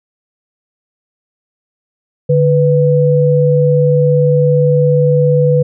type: tone pair together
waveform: sine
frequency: 147.1 / 494.8 Hz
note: D3 / B4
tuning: +3 / +3 cents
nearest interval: octave + major sixth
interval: 2100 cents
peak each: -10 dBFS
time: 2.29-5.63 s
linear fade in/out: 10 ms
effects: none